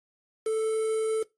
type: tone with quantisation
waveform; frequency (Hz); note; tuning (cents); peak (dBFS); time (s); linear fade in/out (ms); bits
triangle; 440.1; A4; 0; -22; 0.46-1.23; 5; 7
effects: noise-tail reverb RT60 0.2 s tail -21 dB re dry + AAC 32 kbps